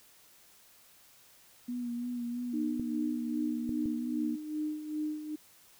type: tone with vibrato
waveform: sine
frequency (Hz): 241.6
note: B3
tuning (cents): -38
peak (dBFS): -33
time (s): 1.68-4.36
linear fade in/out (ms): 10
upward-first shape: sine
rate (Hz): 3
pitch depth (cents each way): 30
type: tone with tremolo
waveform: sine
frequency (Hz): 304.8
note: D#4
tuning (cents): -36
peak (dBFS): -30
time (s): 2.53-5.36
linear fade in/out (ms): 10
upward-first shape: sine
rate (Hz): 2.5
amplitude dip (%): 65
type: clicks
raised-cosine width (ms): 3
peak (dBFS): -28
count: 3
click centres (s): 2.797 / 3.693 / 3.858
effects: white hiss -60 dBFS RMS until 5.79 s